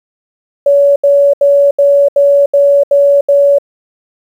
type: tone bursts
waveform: sine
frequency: 566 Hz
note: C#5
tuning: 36 cents sharp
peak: -4 dBFS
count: 8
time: 0.66-3.585 s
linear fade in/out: 5 ms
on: 300 ms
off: 75 ms
effects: 7-bit